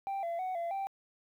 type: tone with pitch steps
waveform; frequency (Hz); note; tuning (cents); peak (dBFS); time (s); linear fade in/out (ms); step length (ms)
sine; 785 / 679 / 744 / 681 / 782; G5 / F5 / F#5 / F5 / G5; +2 / -49 / +9 / -44 / -4; -30; 0.07-0.87; 0; 160
effects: tanh soft clip ceiling -32 dBFS + 11-bit